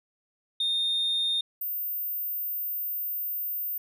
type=tone pair in turn; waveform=sine; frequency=3660 / 14640 Hz; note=A#7 / A#9; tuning=-32 / -32 cents; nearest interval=2 octaves; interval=2400 cents; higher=second; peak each=-22 / -28 dBFS; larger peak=first; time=0.6-1.41 / 1.61-3.78 s; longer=second; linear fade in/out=5 ms; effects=tanh soft clip ceiling -22 dBFS